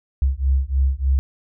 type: beating tone pair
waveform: sine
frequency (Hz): 65.6 / 68.9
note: C2 / C#2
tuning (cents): +5 / -10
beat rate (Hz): 3.3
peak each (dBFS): -19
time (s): 0.22-1.19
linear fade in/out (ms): 0
effects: none